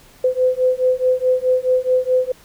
sine beating tone pair, 507 / 511.7 Hz, B4 / C5, +45 / -39 cents, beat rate 4.7 Hz, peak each -17 dBFS, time 0.24-2.32 s, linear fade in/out 5 ms, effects pink hiss -48 dBFS RMS until 2.44 s

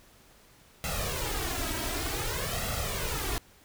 pink noise with flanger, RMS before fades -32 dBFS, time 0.84-3.38 s, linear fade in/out 0 ms, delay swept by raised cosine 1.5 to 3.1 ms, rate 0.54 Hz, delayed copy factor +0.75, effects pink hiss -58 dBFS RMS until 3.64 s

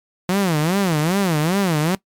sawtooth tone with vibrato, 173.4 Hz, F3, 12 cents flat, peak -12 dBFS, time 0.29-1.95 s, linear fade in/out 0 ms, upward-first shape sine, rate 2.5 Hz, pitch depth 260 cents each way, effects noise-tail reverb RT60 0.1 s tail -20 dB re dry + MP3 96 kbps

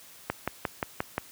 click train, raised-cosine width 0.5 ms, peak -12 dBFS, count 6, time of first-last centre 0.3-1.18 s, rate 5.68 Hz, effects white hiss -51 dBFS RMS until 1.31 s + high-pass 60 Hz 12 dB/octave

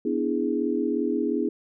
sine chord, E dominant seventh, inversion second, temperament equal with one note detuned, 246.9 / 292.6 / 329.6 / 415.3 Hz, B3 / D4 / E4 / G#4, 0 / -6 / 0 / 0 cents, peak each -28 dBFS, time 0.05-1.49 s, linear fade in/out 5 ms, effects none

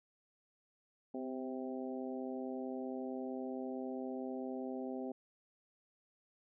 harmonic tone with a mistuned harmonic, 130.81 Hz, C3, in tune, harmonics 2 / 3 / 4 / 5 / 6, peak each -41 / -45 / -47 / -49 / -51 dBFS, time 1.14-5.12 s, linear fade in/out 5 ms, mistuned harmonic 2, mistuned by -30 cents, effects none

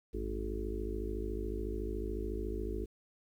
harmonic tone with a mistuned harmonic, 53.9 Hz, A1, 35 cents flat, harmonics 1 / 2 / 4 / 5 / 6 / 7 / 8, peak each -37 / -48 / -46 / -49 / -44 / -42 / -43 dBFS, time 0.13-2.86 s, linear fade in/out 20 ms, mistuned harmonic 2, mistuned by -120 cents, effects 11-bit

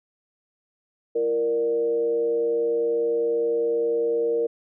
sine tone with frequency modulation, 466.2 Hz, A#4, in tune, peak -20 dBFS, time 1.15-4.47 s, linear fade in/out 10 ms, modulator 130 Hz, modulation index 0.48, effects none

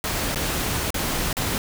pink noise with dropouts, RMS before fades -25 dBFS, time 0.04-1.58 s, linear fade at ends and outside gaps 1 ms, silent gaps 0.347-0.358 / 0.905-0.943 / 1.329-1.368 s, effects none

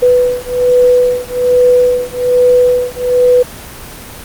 sine beating tone pair, 495 / 496.2 Hz, B4 / B4, +4 / +8 cents, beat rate 1.2 Hz, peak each -10 dBFS, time 0.02-3.43 s, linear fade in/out 10 ms, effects pink hiss -29 dBFS RMS until 4.24 s + Opus 24 kbps

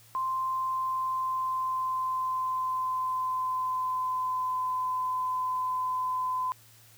sine tone with pitch glide, 1044 to 1017.8 Hz, C6 to C6, -4 to -48 cents, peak -27 dBFS, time 0.15-6.52 s, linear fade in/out 0 ms, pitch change -44 cents, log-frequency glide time 0.41-4.71 s, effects added 112 Hz sine -59 dBFS peak until 6.97 s + white hiss -57 dBFS RMS until 6.97 s

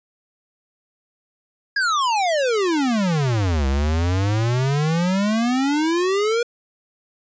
square exponential two-way sweep, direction down then up, 1678 to 65.9 to 482.2 Hz, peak -18 dBFS, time 1.76-6.43 s, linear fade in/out 5 ms, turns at 3.67 s, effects resampled to 16000 Hz

